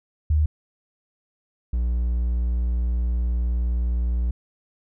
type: tone pair in turn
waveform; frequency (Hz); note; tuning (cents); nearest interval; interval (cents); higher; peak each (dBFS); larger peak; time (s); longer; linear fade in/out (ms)
sine / triangle; 76.2 / 59.68; D#2 / A#1; -36 / +41; major third; 423; first; -16 / -18; first; 0.3-0.46 / 1.73-4.31; second; 5
effects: none